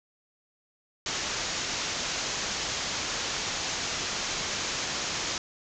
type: low-pass noise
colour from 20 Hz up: white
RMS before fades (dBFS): -32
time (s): 1.06-5.38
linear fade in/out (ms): 2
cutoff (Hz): 7100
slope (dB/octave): 96
effects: none